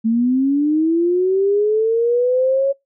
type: linear sweep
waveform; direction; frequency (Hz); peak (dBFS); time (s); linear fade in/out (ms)
sine; up; 220 to 554.4; -13; 0.04-2.73; 20
effects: noise-tail reverb RT60 0.2 s tail -25 dB re dry